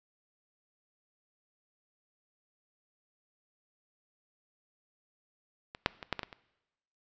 clicks, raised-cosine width 0.3 ms, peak -26 / -8 / -24 / -13 / -18 / -21 / -29 dBFS, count 7, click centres 5.749 / 5.861 / 6.028 / 6.127 / 6.193 / 6.232 / 6.328 s, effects noise-tail reverb RT60 1.0 s tail -21 dB re dry + resampled to 16000 Hz

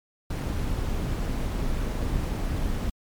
brown noise with amplitude modulation, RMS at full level -25 dBFS, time 0.3-2.9 s, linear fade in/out 5 ms, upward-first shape sine, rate 225 Hz, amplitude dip 45%, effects MP3 96 kbps

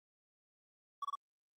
triangle tone bursts, 1128 Hz, C#6, 30 cents sharp, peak -34 dBFS, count 3, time 1.02-1.154 s, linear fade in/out 5 ms, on 28 ms, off 25 ms, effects Opus 32 kbps

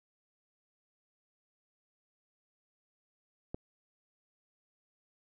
click, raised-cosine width 2 ms, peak -24 dBFS, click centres 3.545 s, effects none

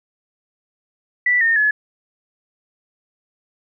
sine tone with pitch steps, 1968 / 1829 / 1706 Hz, B6 / A#6 / G#6, -7 / -33 / +46 cents, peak -13 dBFS, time 1.26-1.71 s, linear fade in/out 5 ms, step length 150 ms, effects none

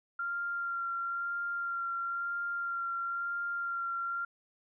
sine tone with vibrato, 1385 Hz, F6, 15 cents flat, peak -32 dBFS, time 0.19-4.25 s, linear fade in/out 5 ms, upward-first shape sine, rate 1 Hz, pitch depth 14 cents each way, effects none

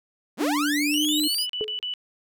sawtooth linear sweep, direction up, 155.56 to 5150 Hz, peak -21 dBFS, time 0.37-1.47 s, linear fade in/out 50 ms
sine tone with pitch glide, 293.7 to 302 Hz, D4 to D4, 0 to +48 cents, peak -23 dBFS, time 0.4-1.28 s, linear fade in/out 10 ms, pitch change +48 cents, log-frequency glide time 0.89-1.01 s
sine tone bursts, 2969 Hz, F#7, 5 cents sharp, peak -27 dBFS, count 7, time 0.94-1.938 s, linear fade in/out 0 ms, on 110 ms, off 38 ms
sine tone with exponential decay, 429.1 Hz, A4, 43 cents flat, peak -22 dBFS, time 1.61-1.8 s, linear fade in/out 0 ms, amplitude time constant 40 ms
effects none

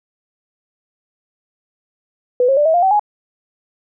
sine tone with pitch steps, 495.7 / 540.6 / 589.5 / 642.8 / 701 / 764.5 / 833.7 Hz, B4 / C#5 / D5 / E5 / F5 / G5 / G#5, +6 / -44 / +6 / -44 / +6 / -44 / +6 cents, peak -10 dBFS, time 2.4-2.995 s, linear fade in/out 2 ms, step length 85 ms, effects none

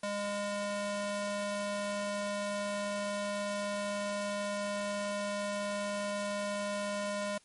square tone with high-pass filter, 204 Hz, G#3, 31 cents flat, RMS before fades -35 dBFS, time 0.03-7.38 s, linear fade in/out 5 ms, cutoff 420 Hz, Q 1.6, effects white hiss -65 dBFS RMS until 7.44 s + MP3 48 kbps

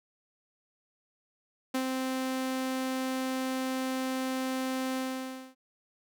sawtooth tone with ADSR envelope, 260.6 Hz, C4, 7 cents flat, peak -23 dBFS, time 1.74-5.55 s, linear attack 8 ms, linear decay 82 ms, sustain -3 dB, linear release 580 ms, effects none

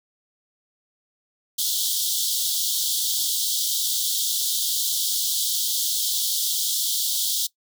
pink high-pass noise, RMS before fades -24 dBFS, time 1.58-7.47 s, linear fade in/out 10 ms, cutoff 3200 Hz, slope 96 dB/octave, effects noise-tail reverb RT60 0.1 s tail -20 dB re dry

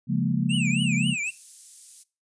sine chord, Bb minor seventh, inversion first, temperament equal, 138.59 / 174.61 / 207.7 / 233.1 Hz, Db3 / F3 / Ab3 / Bb3, 0 / 0 / 0 / 0 cents, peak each -26 / -26 / -28 / -27 dBFS, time 0.07-1.16 s, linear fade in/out 50 ms
square tone with vibrato, 2619 Hz, E7, 12 cents flat, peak -27 dBFS, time 0.49-1.31 s, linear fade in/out 20 ms, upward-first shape triangle, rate 3.8 Hz, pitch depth 240 cents each way
white high-pass noise, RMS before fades -42 dBFS, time 1.25-2.04 s, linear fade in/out 20 ms, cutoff 8900 Hz, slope 12 dB/octave
effects noise-tail reverb RT60 0.3 s tail -20 dB re dry + resampled to 22050 Hz

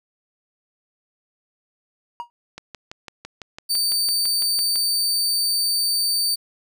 triangle tone with exponential decay, 951 Hz, A#5, 34 cents sharp, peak -22 dBFS, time 2.2-2.3 s, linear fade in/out 0 ms, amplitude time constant 20 ms
click train, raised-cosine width 0.2 ms, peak -18 dBFS, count 14, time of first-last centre 2.58-4.758 s, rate 5.97 Hz
sawtooth tone, 4594 Hz, D8, 39 cents flat, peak -16 dBFS, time 3.69-6.36 s, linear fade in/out 20 ms
effects none

